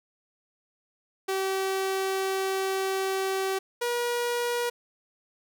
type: tone pair in turn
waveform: sawtooth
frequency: 383.9 / 480.3 Hz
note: G4 / B4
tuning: -36 / -48 cents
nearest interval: major third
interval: 388 cents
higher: second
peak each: -22 dBFS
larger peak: neither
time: 1.28-3.59 / 3.81-4.7 s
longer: first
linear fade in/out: 10 ms
effects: none